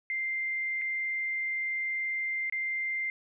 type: tone with dropouts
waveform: sine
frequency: 2093 Hz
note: C7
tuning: in tune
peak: -29 dBFS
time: 0.1-3.1 s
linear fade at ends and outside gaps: 1 ms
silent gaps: 0.815-0.818 / 2.498-2.524 s
effects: none